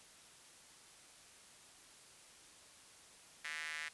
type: tone with high-pass filter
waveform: square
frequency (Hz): 78.3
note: D#2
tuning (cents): +11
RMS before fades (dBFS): -44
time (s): 3.44-3.89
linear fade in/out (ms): 10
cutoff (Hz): 1900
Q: 3.6
effects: white hiss -60 dBFS RMS until 3.93 s + resampled to 24000 Hz